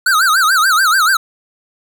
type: tone with vibrato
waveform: square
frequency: 1400 Hz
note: F6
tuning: 4 cents sharp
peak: -10 dBFS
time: 0.06-1.17 s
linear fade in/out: 5 ms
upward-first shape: sine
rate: 6.9 Hz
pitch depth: 220 cents each way
effects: none